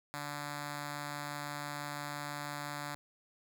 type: tone with notch filter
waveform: 5% pulse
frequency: 145.9 Hz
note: D3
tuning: 11 cents flat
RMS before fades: -41 dBFS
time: 0.14-2.95 s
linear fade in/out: 0 ms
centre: 420 Hz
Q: 1.6
effects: none

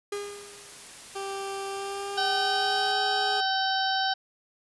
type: noise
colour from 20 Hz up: white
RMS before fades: -45 dBFS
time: 0.12-2.92 s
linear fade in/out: 5 ms
type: tone with exponential decay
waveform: 45% pulse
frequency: 407 Hz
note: G#4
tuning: 35 cents flat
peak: -29 dBFS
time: 0.12-0.91 s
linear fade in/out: 5 ms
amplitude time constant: 170 ms
type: tone with pitch glide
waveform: 20% pulse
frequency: 392.3 to 415.1 Hz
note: G4 to G#4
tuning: +1 to -1 cents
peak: -27 dBFS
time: 1.15-3.41 s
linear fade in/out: 10 ms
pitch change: +98 cents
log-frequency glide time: 1.69-2.99 s
type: harmonic tone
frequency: 768 Hz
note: G5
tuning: 36 cents flat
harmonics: 1 / 2 / 4 / 5 / 6 / 7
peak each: -27 / -30 / -33 / -34 / -35 / -35 dBFS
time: 2.17-4.14 s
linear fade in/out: 10 ms
effects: resampled to 24000 Hz

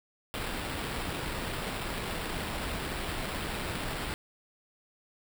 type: noise with sample-and-hold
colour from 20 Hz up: pink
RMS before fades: -35 dBFS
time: 0.34-4.14 s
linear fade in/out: 0 ms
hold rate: 6300 Hz
effects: none

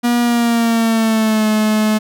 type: tone with pitch glide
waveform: 45% pulse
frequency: 240 to 215.1 Hz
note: B3 to A3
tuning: -49 to -39 cents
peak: -12 dBFS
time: 0.03-1.99 s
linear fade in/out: 20 ms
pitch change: -190 cents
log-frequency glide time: 0.21-1.47 s
effects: none

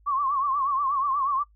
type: tone with vibrato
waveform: sine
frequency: 1108.7 Hz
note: C#6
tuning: in tune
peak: -22 dBFS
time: 0.06-1.44 s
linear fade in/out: 20 ms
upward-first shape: triangle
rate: 8.3 Hz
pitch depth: 120 cents each way
effects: noise-tail reverb RT60 0.1 s tail -20 dB re dry + added 52 Hz sine -55 dBFS peak until 1.55 s

